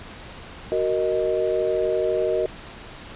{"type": "chord", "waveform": "sine", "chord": "D# minor", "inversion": "first", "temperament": "equal with one note detuned", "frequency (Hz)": [373.9, 466.2, 622.3], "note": ["F#4", "A#4", "D#5"], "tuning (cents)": [18, 0, 0], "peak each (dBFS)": -24, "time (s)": [0.72, 2.46], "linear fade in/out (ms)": 0, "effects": ["pink hiss -40 dBFS RMS until 3.15 s", "resampled to 8000 Hz"]}